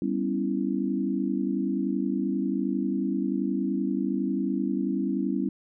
sine chord, C# half-diminished seventh, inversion second, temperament equal, 196 / 246.9 / 277.2 / 329.6 Hz, G3 / B3 / C#4 / E4, 0 / 0 / 0 / 0 cents, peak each -29 / -31 / -29 / -31 dBFS, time 0.02-5.49 s, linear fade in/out 2 ms, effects none

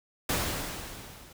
pink noise with level ramp, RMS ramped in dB -27 to -52 dBFS, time 0.29-1.33 s, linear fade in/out 5 ms, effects none

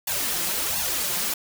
white noise with flanger, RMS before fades -26 dBFS, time 0.07-1.34 s, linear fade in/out 5 ms, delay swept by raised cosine 1.1 to 5.8 ms, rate 1.4 Hz, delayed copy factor +0.85, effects none

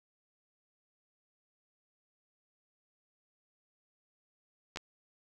clicks, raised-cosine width 0.2 ms, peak -22 / -21 dBFS, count 2, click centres 4.76 / 4.772 s, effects none

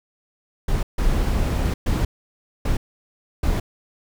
brown noise bursts at uneven times, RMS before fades -20 dBFS, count 5, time 0.68-0.83 / 0.98-1.74 / 1.86-2.05 / 2.65-2.77 / 3.43-3.6 s, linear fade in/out 5 ms, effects none

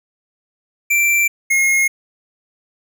square tone pair in turn, 2349 / 2153 Hz, D7 / C7, 0 / +49 cents, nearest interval major second, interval 151 cents, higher first, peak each -13 dBFS, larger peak neither, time 0.9-1.28 / 1.5-1.88 s, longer neither, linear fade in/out 10 ms, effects none

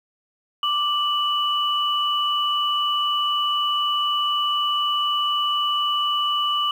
sine tone pair together, 1176 / 2960 Hz, D6 / F#7, +2 / 0 cents, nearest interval octave + major third, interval 1598 cents, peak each -22 dBFS, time 0.63-6.71 s, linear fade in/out 2 ms, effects 8-bit

